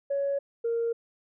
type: tone pair in turn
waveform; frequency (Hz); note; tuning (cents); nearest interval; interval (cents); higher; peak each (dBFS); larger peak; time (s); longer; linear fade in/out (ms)
sine; 559 / 464; C#5 / A#4; +14 / -8; minor third; 322; first; -24 / -24; neither; 0.1-0.39 / 0.64-0.93; neither; 10
effects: tanh soft clip ceiling -21 dBFS